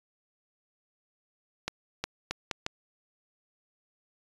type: accelerating click train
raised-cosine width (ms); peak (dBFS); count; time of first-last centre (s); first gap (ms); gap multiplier
0.2; -13; 5; 1.68-2.664; 360; 0.75
effects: resampled to 24000 Hz